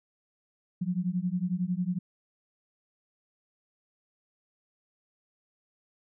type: beating tone pair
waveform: sine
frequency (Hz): 174.61 / 185.61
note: F3 / F#3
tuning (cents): 0 / +6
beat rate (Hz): 11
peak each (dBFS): -30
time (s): 0.81-1.99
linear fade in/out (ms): 10
effects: none